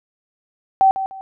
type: tone with echo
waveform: sine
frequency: 770 Hz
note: G5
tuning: 31 cents flat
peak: -9 dBFS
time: 0.81-0.91 s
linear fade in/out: 0 ms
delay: 150 ms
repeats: 2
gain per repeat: -11 dB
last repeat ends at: 1.21 s
effects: none